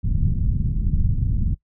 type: low-pass noise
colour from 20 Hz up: pink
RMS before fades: -20 dBFS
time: 0.03-1.55 s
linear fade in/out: 20 ms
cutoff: 170 Hz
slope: 24 dB/octave
effects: noise-tail reverb RT60 0.1 s tail -20 dB re dry